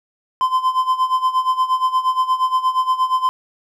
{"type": "tone with tremolo", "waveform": "triangle", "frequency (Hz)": 1030, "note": "C6", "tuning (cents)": -28, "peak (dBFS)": -10, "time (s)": [0.41, 3.29], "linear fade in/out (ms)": 0, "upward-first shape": "sine", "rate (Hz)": 8.5, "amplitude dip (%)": 80, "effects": []}